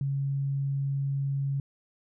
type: tone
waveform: sine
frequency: 138.4 Hz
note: C#3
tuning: 2 cents flat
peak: -26 dBFS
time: 0.01-1.6 s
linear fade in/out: 2 ms
effects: none